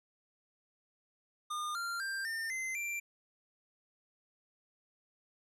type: tone with pitch steps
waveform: square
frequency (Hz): 1214 / 1386.5 / 1583.5 / 1808.5 / 2065 / 2359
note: D#6 / F6 / G6 / A6 / C7 / D7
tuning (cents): -43 / -13 / +17 / +47 / -23 / +7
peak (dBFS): -36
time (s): 1.5-3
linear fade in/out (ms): 10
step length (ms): 250
effects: low-pass 12000 Hz 12 dB/octave